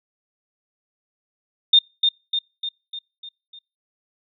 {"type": "tone with echo", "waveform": "sine", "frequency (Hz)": 3641, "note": "A#7", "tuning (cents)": -41, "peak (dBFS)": -9, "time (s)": [1.73, 1.79], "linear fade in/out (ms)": 5, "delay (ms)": 300, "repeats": 6, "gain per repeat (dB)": -5, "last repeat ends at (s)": 3.59, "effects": ["noise-tail reverb RT60 0.3 s tail -26 dB re dry"]}